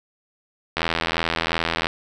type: click train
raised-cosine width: 0.3 ms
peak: -5 dBFS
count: 92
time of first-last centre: 0.77-1.869 s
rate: 82.8 Hz
effects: none